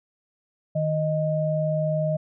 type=tone pair together; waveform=sine; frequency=155.57 / 622.3 Hz; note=D#3 / D#5; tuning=0 / 0 cents; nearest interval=2 octaves; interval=2400 cents; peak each=-24 dBFS; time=0.75-2.17 s; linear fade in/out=10 ms; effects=none